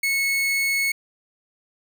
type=tone; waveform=40% pulse; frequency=2198 Hz; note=C#7; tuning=15 cents flat; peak=-19 dBFS; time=0.03-0.92 s; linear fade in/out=5 ms; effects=none